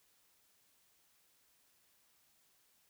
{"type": "silence", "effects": ["white hiss -72 dBFS RMS until 2.89 s"]}